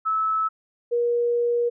sine tone pair in turn, 1303 / 476.7 Hz, E6 / A#4, -20 / +39 cents, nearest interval octave + perfect fourth, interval 1741 cents, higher first, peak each -20 / -19 dBFS, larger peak second, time 0.05-0.49 / 0.91-1.7 s, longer second, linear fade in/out 20 ms, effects none

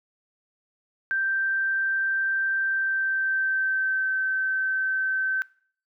sine tone with pitch glide, 1568 to 1542 Hz, G6 to G6, 0 to -29 cents, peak -22 dBFS, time 1.11-5.42 s, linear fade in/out 0 ms, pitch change -29 cents, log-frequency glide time 2.64-4.14 s, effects noise-tail reverb RT60 0.5 s tail -22 dB re dry

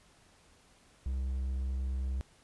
triangle tone, 65.41 Hz, C2, in tune, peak -29 dBFS, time 1.06-2.21 s, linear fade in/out 0 ms, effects pink hiss -63 dBFS RMS until 2.43 s + resampled to 24000 Hz

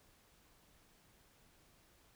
silence, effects pink hiss -68 dBFS RMS until 2.15 s

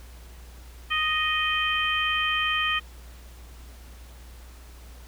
harmonic tone, 622.3 Hz, D#5, in tune, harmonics 2 / 3 / 4 / 5, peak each -28 / -28 / -28 / -28 dBFS, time 0.9-2.8 s, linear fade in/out 20 ms, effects added 60 Hz sine -43 dBFS peak until 5.07 s + pink hiss -52 dBFS RMS until 5.07 s

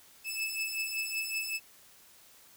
sawtooth beating tone pair, 2614 / 2619.3 Hz, E7 / E7, -15 / -12 cents, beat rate 5.3 Hz, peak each -34 / -31 dBFS, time 0.24-1.6 s, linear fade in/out 50 ms, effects white hiss -58 dBFS RMS until 2.56 s

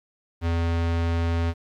square tone, 84 Hz, E2, 33 cents sharp, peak -22 dBFS, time 0.41-1.54 s, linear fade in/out 50 ms, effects low-pass 4000 Hz 12 dB/octave + 9-bit

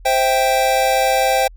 square chord, C major, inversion none, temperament equal, 523.3 / 659.3 / 784 Hz, C5 / E5 / G5, 0 / 0 / 0 cents, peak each -19 / -22 / -17 dBFS, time 0.05-1.48 s, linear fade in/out 10 ms, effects added 42 Hz sine -37 dBFS peak until 1.56 s

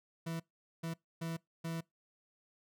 40% pulse tone bursts at uneven times, 164.81 Hz, E3, in tune, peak -36 dBFS, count 4, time 0.26-0.4 / 0.83-0.94 / 1.21-1.37 / 1.64-1.81 s, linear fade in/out 10 ms, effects noise-tail reverb RT60 0.2 s tail -25 dB re dry

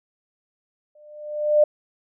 sine tone with exponential growth, 599 Hz, D5, 34 cents sharp, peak -10 dBFS, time 0.95-1.64 s, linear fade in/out 5 ms, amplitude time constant 150 ms, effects none

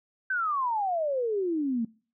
sine exponential sweep, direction down, 1568 to 220 Hz, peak -25 dBFS, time 0.3-1.85 s, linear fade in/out 5 ms, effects noise-tail reverb RT60 0.4 s tail -23 dB re dry

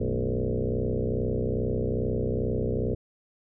sine tone with frequency modulation, 170.2 Hz, F3, 44 cents flat, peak -24 dBFS, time 0-2.95 s, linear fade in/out 10 ms, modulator 62.4 Hz, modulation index 5.6, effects none

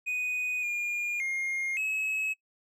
triangle tone with pitch steps, 2488 / 2420 / 2131 / 2572 Hz, D#7 / D#7 / C7 / E7, -1 / -49 / +31 / -43 cents, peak -27 dBFS, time 0.06-2.34 s, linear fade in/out 20 ms, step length 570 ms, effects noise-tail reverb RT60 0.1 s tail -22 dB re dry

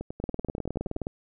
two click trains, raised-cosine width 2 ms, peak -17 / -21 dBFS, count 17 / 11, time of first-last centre 0.24-1.069 / 0.01-0.962 s, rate 19.3 / 10.5 Hz, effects none

